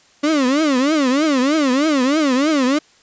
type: tone with vibrato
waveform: 35% pulse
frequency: 282.1 Hz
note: C#4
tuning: 30 cents sharp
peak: -12 dBFS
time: 0.23-2.79 s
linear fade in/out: 10 ms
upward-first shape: triangle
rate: 3.2 Hz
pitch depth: 250 cents each way
effects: white hiss -52 dBFS RMS until 3.02 s + resampled to 16000 Hz